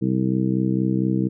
harmonic tone, 64.3 Hz, C2, 30 cents flat, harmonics 2 / 3 / 4 / 5 / 6 / 7, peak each -24 / -22 / -27 / -24 / -36 / -33 dBFS, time 0.01-1.29 s, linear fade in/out 20 ms, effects none

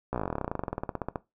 slowing click train, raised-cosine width 1 ms, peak -16 dBFS, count 29, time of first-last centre 0.13-1.158 s, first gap 15 ms, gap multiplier 1.06, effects noise-tail reverb RT60 0.2 s tail -18 dB re dry

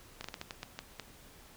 slowing click train, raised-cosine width 0.2 ms, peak -22 dBFS, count 9, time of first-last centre 0.21-0.997 s, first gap 33 ms, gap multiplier 1.3, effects pink hiss -56 dBFS RMS until 1.56 s

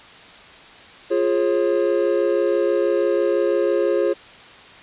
triangle chord, Db major, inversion first, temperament equal with one note detuned, 349.2 / 415.3 / 540.8 Hz, F4 / Ab4 / Db5, 0 / 0 / -43 cents, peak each -19 dBFS, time 1.1-4.14 s, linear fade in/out 20 ms, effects white hiss -43 dBFS RMS until 4.82 s + resampled to 8000 Hz

